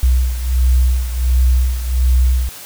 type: beating tone pair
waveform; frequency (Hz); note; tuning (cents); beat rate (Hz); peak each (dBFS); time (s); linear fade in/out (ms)
sine; 62.4 / 63.8; B1 / C2; +19 / -43; 1.4; -12 / -17; 0.03-2.49; 0
effects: white hiss -34 dBFS RMS until 2.65 s